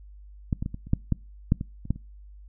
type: clicks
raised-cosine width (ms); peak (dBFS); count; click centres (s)
5; -12 / -17 / -18 / -22 / -29 / -8 / -10 / -7 / -18 / -26 / -11 / -28; 12; 0.528 / 0.625 / 0.661 / 0.744 / 0.87 / 0.934 / 1.123 / 1.521 / 1.611 / 1.854 / 1.906 / 1.96
effects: noise-tail reverb RT60 0.3 s tail -25 dB re dry + added 50 Hz sine -44 dBFS peak until 2.48 s